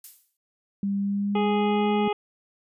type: noise with exponential decay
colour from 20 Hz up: violet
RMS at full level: -37 dBFS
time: 0.04-0.37 s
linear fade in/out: 2 ms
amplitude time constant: 71 ms
type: tone with pitch glide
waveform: sine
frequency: 199.1 to 209.5 Hz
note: G3 to G#3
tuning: +27 to +15 cents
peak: -23 dBFS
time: 0.83-2.08 s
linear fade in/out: 2 ms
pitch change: +88 cents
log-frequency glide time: 0.99-1.91 s
type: harmonic tone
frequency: 415.3 Hz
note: G#4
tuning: in tune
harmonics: 1 / 2 / 3 / 5 / 6 / 7 / 8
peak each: -25 / -27 / -35 / -39 / -39 / -40 / -43 dBFS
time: 1.35-2.13 s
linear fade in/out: 5 ms
effects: resampled to 32000 Hz